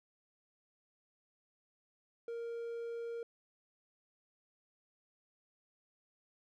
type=tone; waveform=triangle; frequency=466.2 Hz; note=A#4; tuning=in tune; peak=-37 dBFS; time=2.28-3.23 s; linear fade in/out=2 ms; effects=none